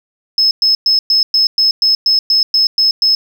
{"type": "tone bursts", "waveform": "sine", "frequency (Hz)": 5190, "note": "E8", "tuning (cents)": -28, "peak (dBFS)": -7, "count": 12, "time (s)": [0.38, 3.15], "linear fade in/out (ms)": 2, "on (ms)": 130, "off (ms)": 110, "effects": ["tanh soft clip ceiling -3 dBFS", "7-bit"]}